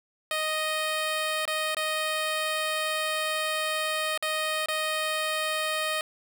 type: tone with dropouts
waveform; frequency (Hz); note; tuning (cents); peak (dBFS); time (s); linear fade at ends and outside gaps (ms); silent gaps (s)
10% pulse; 622.3; D#5; 0; -18; 0.31-6.01; 1; 1.454-1.477 / 1.747-1.768 / 4.176-4.225 / 4.659-4.685
effects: none